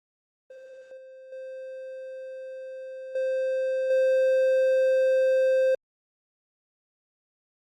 triangle tone with level steps, 523.3 Hz, C5, in tune, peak -38 / -42 / -34 / -22 / -17 dBFS, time 0.5-5.75 s, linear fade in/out 5 ms, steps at 0.97 / 1.32 / 3.15 / 3.9 s, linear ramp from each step 5 ms, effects Opus 24 kbps

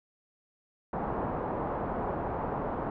white low-pass noise, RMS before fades -33 dBFS, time 0.93-2.9 s, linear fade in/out 2 ms, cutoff 1000 Hz, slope 24 dB/octave, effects none

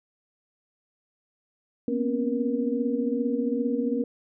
sine tone cluster, 236.6 / 251.7 / 274.2 / 474.1 Hz, A#3 / B3 / C#4 / A#4, +26 / +33 / -19 / +29 cents, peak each -29 dBFS, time 1.88-4.04 s, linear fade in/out 2 ms, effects none

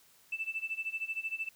sine tone with tremolo, 2646 Hz, E7, 6 cents sharp, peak -30 dBFS, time 0.32-1.49 s, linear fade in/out 5 ms, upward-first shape sine, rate 13 Hz, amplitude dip 90%, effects tanh soft clip ceiling -26 dBFS + white hiss -63 dBFS RMS until 1.55 s

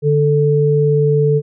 sine tone pair together, 147.1 / 440 Hz, D3 / A4, +3 / 0 cents, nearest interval octave + perfect fifth, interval 1897 cents, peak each -13 dBFS, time 0.02-1.42 s, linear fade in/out 50 ms, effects none

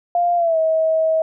sine tone with pitch glide, 698.5 to 640.5 Hz, F5 to E5, 0 to -50 cents, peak -14 dBFS, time 0.15-1.22 s, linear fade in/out 2 ms, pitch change -150 cents, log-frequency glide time 0.36-0.58 s, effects none

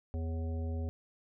harmonic tone with a mistuned harmonic, 82.41 Hz, E2, in tune, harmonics 1 / 3 / 5 / 7 / 9, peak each -33 / -43 / -48 / -49 / -54 dBFS, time 0.14-0.89 s, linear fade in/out 0 ms, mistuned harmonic 7, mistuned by -86 cents, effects none

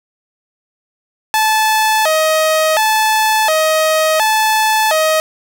sawtooth tone with vibrato, 740 Hz, F#5, in tune, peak -7 dBFS, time 1.34-5.2 s, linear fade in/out 0 ms, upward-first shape square, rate 0.7 Hz, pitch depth 280 cents each way, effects none

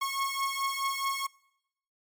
sawtooth beating tone pair, 1091 / 1095.7 Hz, C#6 / C#6, -28 / -20 cents, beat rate 4.7 Hz, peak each -28 / -29 dBFS, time 0.01-1.27 s, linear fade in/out 10 ms, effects noise-tail reverb RT60 0.8 s tail -24 dB re dry + MP3 96 kbps

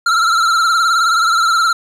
square tone with vibrato, 1353 Hz, E6, 45 cents sharp, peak -11 dBFS, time 0.06-1.73 s, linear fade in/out 5 ms, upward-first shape triangle, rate 19 Hz, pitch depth 86 cents each way, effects low-pass 7000 Hz 12 dB/octave + 7-bit

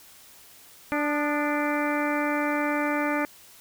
harmonic tone with a mistuned harmonic, 293.7 Hz, D4, in tune, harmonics 1 / 2 / 3 / 4 / 5 / 6 / 7 / 8, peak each -27 / -30 / -32 / -33 / -34 / -35 / -35 / -36 dBFS, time 0.92-3.25 s, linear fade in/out 0 ms, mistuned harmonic 4, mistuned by +52 cents, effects white hiss -51 dBFS RMS until 3.6 s

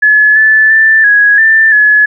sine tone with pitch steps, 1708 / 1745 / 1769 / 1665 / 1778 / 1701 Hz, G#6 / A6 / A6 / G#6 / A6 / G#6, +48 / -15 / +9 / +4 / +18 / +41 cents, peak -3 dBFS, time 0.02-2.06 s, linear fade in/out 10 ms, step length 340 ms, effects none

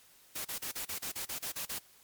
white noise bursts, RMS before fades -38 dBFS, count 11, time 0.35-1.79 s, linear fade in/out 10 ms, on 100 ms, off 34 ms, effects white hiss -61 dBFS RMS until 2.03 s + MP3 96 kbps

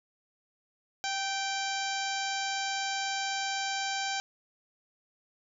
harmonic tone with a mistuned harmonic, 784 Hz, G5, in tune, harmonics 1 / 2 / 3 / 4 / 5 / 6 / 7 / 8 / 9, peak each -34 / -37 / -39 / -40 / -41 / -42 / -42 / -43 / -44 dBFS, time 1.04-4.2 s, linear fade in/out 0 ms, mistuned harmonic 2, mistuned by -21 cents, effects none

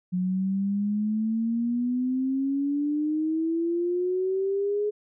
sine exponential sweep, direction up, 180 to 421.2 Hz, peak -23 dBFS, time 0.12-4.91 s, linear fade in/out 20 ms, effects none

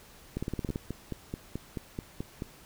two click trains, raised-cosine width 3 ms, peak -19 / -21 dBFS, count 8 / 9, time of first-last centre 0.37-0.759 / 0.69-2.422 s, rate 18 / 4.62 Hz, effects pink hiss -54 dBFS RMS until 2.65 s

